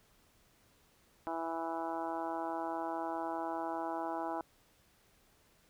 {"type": "harmonic tone", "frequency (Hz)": 164.81, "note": "E3", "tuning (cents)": 0, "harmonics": [2, 3, 4, 5, 6, 7, 8, 9], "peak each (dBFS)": [-41, -49, -41, -40, -42, -53, -48, -53], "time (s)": [1.27, 4.41], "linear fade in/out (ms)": 0, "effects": ["pink hiss -68 dBFS RMS until 5.69 s"]}